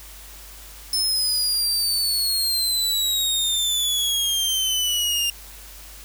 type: exponential sweep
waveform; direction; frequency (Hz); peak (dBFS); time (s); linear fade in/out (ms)
sawtooth; down; 5260 to 2794; -17; 0.93-5.3; 2
effects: added 50 Hz sine -43 dBFS peak until 6.04 s + white hiss -43 dBFS RMS until 6.04 s